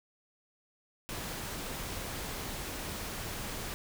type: noise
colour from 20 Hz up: pink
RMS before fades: -39 dBFS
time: 1.09-3.74 s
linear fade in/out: 0 ms
effects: none